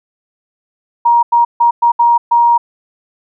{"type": "tone bursts at uneven times", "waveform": "sine", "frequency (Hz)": 944, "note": "A#5", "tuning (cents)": 22, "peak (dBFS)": -6, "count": 6, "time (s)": [[1.05, 1.23], [1.32, 1.45], [1.6, 1.71], [1.82, 1.92], [1.99, 2.18], [2.31, 2.58]], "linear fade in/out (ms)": 10, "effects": []}